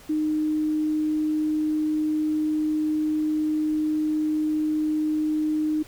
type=tone; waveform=sine; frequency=307.5 Hz; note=D#4; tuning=20 cents flat; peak=-21 dBFS; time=0.09-5.83 s; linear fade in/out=10 ms; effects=pink hiss -49 dBFS RMS until 5.87 s